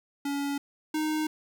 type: tone pair in turn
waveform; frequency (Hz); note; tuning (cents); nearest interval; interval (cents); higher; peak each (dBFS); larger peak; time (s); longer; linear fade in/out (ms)
square; 282.5 / 309.3; C#4 / D#4; +33 / -10; major second; 157; second; -29 / -27; second; 0.25-0.58 / 0.94-1.27; neither; 5
effects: 11-bit